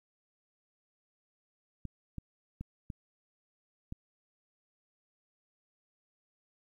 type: clicks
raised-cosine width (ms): 5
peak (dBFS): -27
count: 5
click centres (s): 1.853 / 2.183 / 2.61 / 2.902 / 3.924
effects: 11-bit